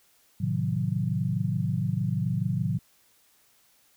sine chord, A diminished seventh, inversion none, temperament equal with one note detuned, 110 / 130.81 / 155.56 / 182.24 Hz, A2 / C3 / Eb3 / Gb3, 0 / 0 / 0 / -26 cents, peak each -30 dBFS, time 0.4-2.79 s, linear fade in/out 10 ms, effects white hiss -63 dBFS RMS until 3.96 s

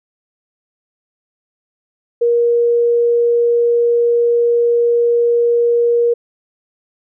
sine tone, 473.1 Hz, A#4, 26 cents sharp, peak -10 dBFS, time 2.21-6.14 s, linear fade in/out 10 ms, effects none

